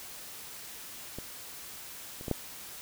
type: clicks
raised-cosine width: 2 ms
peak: -25 / -30 / -22 / -14 dBFS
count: 4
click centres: 1.186 / 2.211 / 2.282 / 2.313 s
effects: white hiss -45 dBFS RMS until 2.81 s